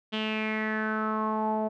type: tone with low-pass filter sweep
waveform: sawtooth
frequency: 217 Hz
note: A3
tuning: 24 cents flat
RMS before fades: -29 dBFS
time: 0.12-1.69 s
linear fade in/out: 20 ms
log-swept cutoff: 3200 to 720 Hz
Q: 6.1
effects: none